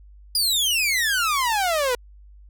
sawtooth exponential sweep, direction down, 4978 to 476.1 Hz, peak -16 dBFS, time 0.35-1.95 s, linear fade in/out 2 ms, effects added 50 Hz sine -44 dBFS peak until 2.49 s

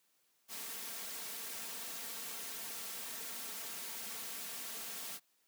white noise with comb filter, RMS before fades -44 dBFS, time 0.48-5.2 s, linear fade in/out 50 ms, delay 4.4 ms, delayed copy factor +0.55, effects white hiss -75 dBFS RMS until 5.47 s + high-pass 150 Hz 12 dB/octave

